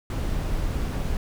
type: noise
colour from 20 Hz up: brown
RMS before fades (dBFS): -26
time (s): 0.1-1.17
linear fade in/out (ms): 2
effects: none